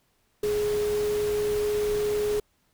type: tone in noise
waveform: sine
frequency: 418.2 Hz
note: G#4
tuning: 12 cents sharp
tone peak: -23 dBFS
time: 0.43-2.4 s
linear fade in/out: 5 ms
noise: pink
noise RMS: -37 dBFS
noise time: 0.43-2.4 s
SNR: +11 dB
effects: pink hiss -69 dBFS RMS until 2.73 s